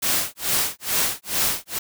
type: noise with tremolo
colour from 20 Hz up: white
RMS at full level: -20 dBFS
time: 0.02-1.79 s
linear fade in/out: 10 ms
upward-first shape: sine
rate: 2.3 Hz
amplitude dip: 100%
effects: none